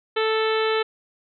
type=harmonic tone; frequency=440 Hz; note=A4; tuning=in tune; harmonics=1 / 2 / 3 / 4 / 5 / 6 / 7 / 8 / 9; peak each=-21 / -30 / -28 / -31 / -33 / -34 / -34 / -36 / -35 dBFS; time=0.16-0.83 s; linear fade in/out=10 ms; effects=none